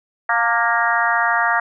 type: harmonic tone with a mistuned harmonic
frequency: 234.2 Hz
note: A#3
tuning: 8 cents sharp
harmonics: 3 / 4 / 5 / 6 / 7 / 8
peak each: -22 / -22 / -22 / -22 / -22 / -22 dBFS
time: 0.29-1.6 s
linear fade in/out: 5 ms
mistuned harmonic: 4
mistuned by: -36 cents
effects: none